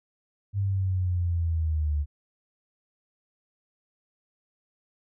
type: linear sweep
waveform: sine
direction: down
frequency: 100.6 to 72.1 Hz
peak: -23 dBFS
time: 0.53-2.06 s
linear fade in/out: 50 ms
effects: none